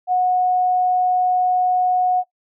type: tone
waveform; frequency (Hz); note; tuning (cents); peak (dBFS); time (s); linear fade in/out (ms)
sine; 731; F#5; -21; -14; 0.07-2.24; 50
effects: noise-tail reverb RT60 0.1 s tail -19 dB re dry